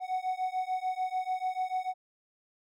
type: beating tone pair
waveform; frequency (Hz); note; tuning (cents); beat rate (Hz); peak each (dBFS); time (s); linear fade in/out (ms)
triangle; 740 / 746.8; F#5 / F#5; 0 / +16; 6.8; -31 / -31; 0-1.94; 50
effects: none